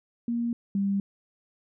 sine tone pair in turn, 235.5 / 198.13 Hz, A#3 / G3, +18 / +19 cents, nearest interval minor third, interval 299 cents, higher first, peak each -25 / -23 dBFS, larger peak second, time 0.28-0.53 / 0.75-1 s, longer neither, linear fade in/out 2 ms, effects none

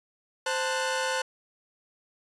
sawtooth tone cluster, 521 / 887 / 1472 Hz, C5 / A5 / F#6, -7 / +14 / -9 cents, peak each -26 / -28 / -28 dBFS, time 0.46-1.22 s, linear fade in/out 5 ms, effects resampled to 22050 Hz

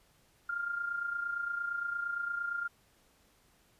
sine tone with amplitude modulation, 1400 Hz, F6, 4 cents sharp, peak -30 dBFS, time 0.49-2.68 s, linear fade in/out 5 ms, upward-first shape sine, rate 28.7 Hz, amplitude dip 60%, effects pink hiss -67 dBFS RMS until 3.79 s + resampled to 32000 Hz

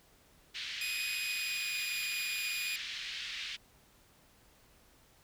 white band-pass noise, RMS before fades -41 dBFS, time 0.54-3.57 s, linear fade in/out 20 ms, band 1900 to 4100 Hz, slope 24 dB/octave
sawtooth tone with pitch glide, 2489 to 2455 Hz, D#7 to D#7, 0 to -24 cents, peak -32 dBFS, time 0.81-2.76 s, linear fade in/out 2 ms, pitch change -24 cents, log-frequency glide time 1.25-1.91 s
effects pink hiss -64 dBFS RMS until 5.23 s

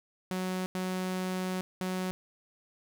sawtooth tone bursts at uneven times, 185 Hz, F#3, in tune, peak -27 dBFS, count 3, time 0.31-0.66 / 0.75-1.61 / 1.81-2.11 s, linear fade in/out 0 ms, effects none

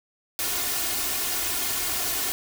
white noise with comb filter, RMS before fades -27 dBFS, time 0.39-2.32 s, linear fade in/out 0 ms, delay 2.8 ms, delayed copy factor +0.6, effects none

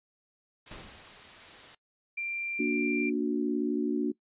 white noise, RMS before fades -48 dBFS, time 0.66-1.75 s, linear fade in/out 5 ms
pink noise with exponential decay, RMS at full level -42 dBFS, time 0.71-1.5 s, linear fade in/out 2 ms, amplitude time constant 170 ms
sine tone, 2369 Hz, D7, 14 cents sharp, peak -31 dBFS, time 2.17-3.1 s, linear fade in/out 10 ms
sine chord, Bb augmented, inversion none, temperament just, 233.1 / 291.4 / 364.2 Hz, Bb3 / D4 / F#4, 0 / -13 / -27 cents, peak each -31 / -29 / -32 dBFS, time 2.59-4.12 s, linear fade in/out 10 ms
effects noise-tail reverb RT60 0.1 s tail -21 dB re dry + resampled to 8000 Hz

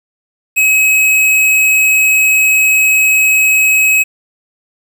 square tone, 2555 Hz, D#7, 45 cents sharp, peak -8 dBFS, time 0.56-4.04 s, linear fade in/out 20 ms, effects 7-bit

